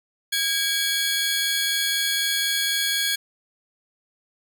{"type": "tone cluster", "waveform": "sawtooth", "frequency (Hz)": [1636, 2288, 3356, 4298], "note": ["G#6", "D7", "G#7", "C8"], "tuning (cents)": [-26, -46, 17, 46], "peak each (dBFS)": [-23, -28, -22, -25], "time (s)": [0.32, 3.16], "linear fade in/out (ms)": 10, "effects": []}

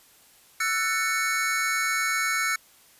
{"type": "chord", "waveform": "square", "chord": "F# minor seventh", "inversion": "third", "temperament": "just", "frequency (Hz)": [1332, 1480, 1776, 2220], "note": ["E6", "F#6", "A6", "C#7"], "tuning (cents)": [18, 0, 16, 2], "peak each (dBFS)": [-30, -31, -32, -28], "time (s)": [0.6, 2.56], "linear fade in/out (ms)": 5, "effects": ["white hiss -56 dBFS RMS until 2.99 s", "resampled to 32000 Hz"]}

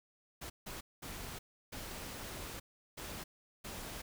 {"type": "noise bursts at uneven times", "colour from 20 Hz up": "pink", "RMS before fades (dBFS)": -45, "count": 6, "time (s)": [[0.41, 0.5], [0.66, 0.81], [1.02, 1.39], [1.72, 2.6], [2.97, 3.24], [3.64, 4.02]], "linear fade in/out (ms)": 10, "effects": []}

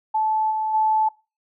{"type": "tone with level steps", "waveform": "sine", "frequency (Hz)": 870, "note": "A5", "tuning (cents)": -20, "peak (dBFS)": [-18, -21, -16], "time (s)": [0.14, 1.09], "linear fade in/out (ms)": 10, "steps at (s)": [0.5, 0.73], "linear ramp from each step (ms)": 20, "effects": ["noise-tail reverb RT60 0.3 s tail -22 dB re dry"]}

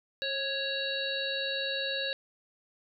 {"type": "harmonic tone with a mistuned harmonic", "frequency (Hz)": 554.4, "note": "C#5", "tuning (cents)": 0, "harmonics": [1, 3, 5, 7, 8], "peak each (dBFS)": [-36, -36, -39, -34, -40], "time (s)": [0.22, 2.13], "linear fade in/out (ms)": 0, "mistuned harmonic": 1, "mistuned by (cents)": -40, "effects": []}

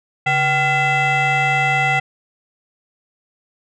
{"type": "tone with frequency modulation", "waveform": "sine", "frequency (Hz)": 1396.9, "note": "F6", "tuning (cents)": 0, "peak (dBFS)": -12, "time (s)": [0.26, 2], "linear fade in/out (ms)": 10, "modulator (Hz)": 628, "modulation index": 1.9, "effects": ["tanh soft clip ceiling -12 dBFS"]}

